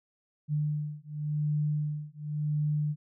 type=beating tone pair; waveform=sine; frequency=149.3 / 150.21 Hz; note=D3 / D3; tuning=+29 / +39 cents; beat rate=0.91 Hz; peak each=-31 dBFS; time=0.48-2.96 s; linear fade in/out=50 ms; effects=none